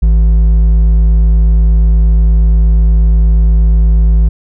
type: tone with hard clipping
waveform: sine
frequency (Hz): 54.2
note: A1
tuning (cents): -25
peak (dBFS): -6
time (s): 0.02-4.29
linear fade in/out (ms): 10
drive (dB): 5
effects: none